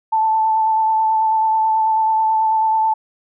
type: tone with vibrato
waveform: sine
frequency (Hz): 880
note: A5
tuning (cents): 0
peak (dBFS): -13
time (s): 0.12-2.94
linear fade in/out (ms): 10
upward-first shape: sine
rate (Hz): 9.2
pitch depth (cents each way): 16
effects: none